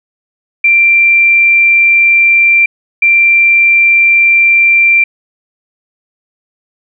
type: tone pair in turn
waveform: sine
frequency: 2361 / 2361 Hz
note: D7 / D7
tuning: +9 / +9 cents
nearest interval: unison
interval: 0 cents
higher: neither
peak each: -4 dBFS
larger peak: neither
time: 0.64-2.66 / 3.02-5.04 s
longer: neither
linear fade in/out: 5 ms
effects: none